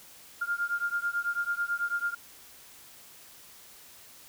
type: beating tone pair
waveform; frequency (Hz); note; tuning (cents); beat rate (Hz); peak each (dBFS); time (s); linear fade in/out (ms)
sine; 1400 / 1409.1; F6 / F6; +4 / +15; 9.1; -31; 0.41-2.15; 10
effects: white hiss -52 dBFS RMS until 4.28 s